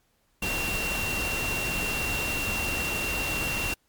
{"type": "tone in noise", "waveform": "sine", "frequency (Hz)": 2743, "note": "F7", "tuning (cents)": -32, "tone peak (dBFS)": -29, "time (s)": [0.42, 3.74], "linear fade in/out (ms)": 5, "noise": "pink", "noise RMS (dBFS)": -31, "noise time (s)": [0.42, 3.74], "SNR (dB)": -1, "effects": ["pink hiss -69 dBFS RMS until 3.88 s", "MP3 96 kbps"]}